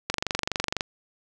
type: click train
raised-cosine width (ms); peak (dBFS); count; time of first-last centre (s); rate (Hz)
0.2; -8; 18; 0.1-0.808; 24
effects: none